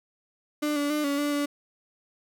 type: tone with pitch steps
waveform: 35% pulse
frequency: 298.1 / 288.5 / 300.1 / 283 / 291.2 / 288.3 Hz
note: D4 / D4 / D4 / C#4 / D4 / D4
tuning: +26 / -31 / +38 / +36 / -15 / -32 cents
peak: -23 dBFS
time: 0.62-1.46 s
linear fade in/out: 10 ms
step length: 140 ms
effects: none